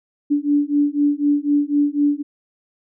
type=beating tone pair; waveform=sine; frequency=288.2 / 292.2 Hz; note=D4 / D4; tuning=-33 / -9 cents; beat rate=4 Hz; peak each=-18 dBFS; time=0.3-2.23 s; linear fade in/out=20 ms; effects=none